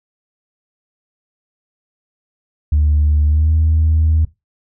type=tone with pitch glide; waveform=sine; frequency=74.7 to 79.14 Hz; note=D2 to D#2; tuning=+30 to +30 cents; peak=-9 dBFS; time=2.72-4.25 s; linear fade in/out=5 ms; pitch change=+100 cents; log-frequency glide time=3.26-3.52 s; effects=noise-tail reverb RT60 0.2 s tail -19 dB re dry + tanh soft clip ceiling -7 dBFS